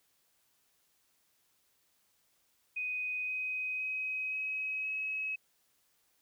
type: tone with pitch steps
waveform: sine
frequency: 2498 / 2514 / 2530 / 2546 / 2562 Hz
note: D#7 / D#7 / D#7 / D#7 / E7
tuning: +6 / +17 / +28 / +39 / -50 cents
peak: -33 dBFS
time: 2.76-5.36 s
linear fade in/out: 10 ms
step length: 520 ms
effects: white hiss -73 dBFS RMS until 6.21 s